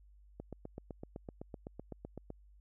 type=click train; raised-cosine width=2 ms; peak=-30 dBFS; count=16; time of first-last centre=0.4-2.304 s; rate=7.88 Hz; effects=added 50 Hz sine -58 dBFS peak until 2.6 s